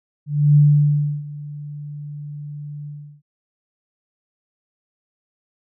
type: tone with ADSR envelope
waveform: sine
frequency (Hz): 146.83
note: D3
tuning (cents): 0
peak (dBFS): -8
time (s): 0.26-3.22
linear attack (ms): 300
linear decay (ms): 670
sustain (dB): -21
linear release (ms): 350
effects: none